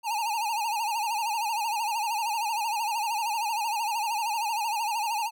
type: tone with vibrato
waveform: square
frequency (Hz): 878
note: A5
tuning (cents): -4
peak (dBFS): -27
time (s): 0.03-5.31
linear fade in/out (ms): 50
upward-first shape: sine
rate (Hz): 13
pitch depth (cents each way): 120
effects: none